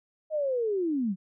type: linear sweep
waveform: sine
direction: down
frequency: 635 to 175.1 Hz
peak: -25 dBFS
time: 0.3-1.16 s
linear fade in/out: 50 ms
effects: none